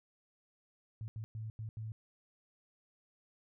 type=tone bursts at uneven times; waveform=sine; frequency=110 Hz; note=A2; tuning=in tune; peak=-39 dBFS; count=5; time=1.01-1.08 / 1.16-1.24 / 1.35-1.5 / 1.59-1.69 / 1.77-1.92 s; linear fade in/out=0 ms; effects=none